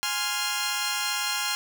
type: chord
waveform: 10% pulse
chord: F minor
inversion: first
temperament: equal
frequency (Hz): 830.6 / 1046.5 / 1396.9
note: Ab5 / C6 / F6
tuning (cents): 0 / 0 / 0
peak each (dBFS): -23 / -23 / -21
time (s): 0.03-1.55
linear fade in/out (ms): 0
effects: none